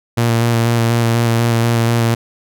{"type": "tone with vibrato", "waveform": "sawtooth", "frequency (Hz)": 116.54, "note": "A#2", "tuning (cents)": 0, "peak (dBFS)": -8, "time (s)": [0.17, 2.15], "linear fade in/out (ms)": 10, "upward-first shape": "square", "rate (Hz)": 4.1, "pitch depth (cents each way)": 16, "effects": []}